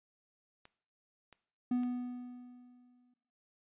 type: clicks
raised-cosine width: 0.2 ms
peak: -36 dBFS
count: 3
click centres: 0.654 / 1.327 / 1.834 s
type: tone with exponential decay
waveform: triangle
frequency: 246.9 Hz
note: B3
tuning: in tune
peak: -26 dBFS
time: 1.71-3.14 s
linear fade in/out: 5 ms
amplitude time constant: 310 ms
effects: noise-tail reverb RT60 0.6 s tail -17 dB re dry + resampled to 8000 Hz